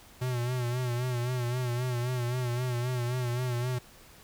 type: tone with vibrato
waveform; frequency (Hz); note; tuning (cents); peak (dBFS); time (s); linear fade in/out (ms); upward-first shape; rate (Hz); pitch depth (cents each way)
square; 123.47; B2; 0; -29; 0.21-3.79; 10; sine; 3.8; 60
effects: pink hiss -54 dBFS RMS until 4.23 s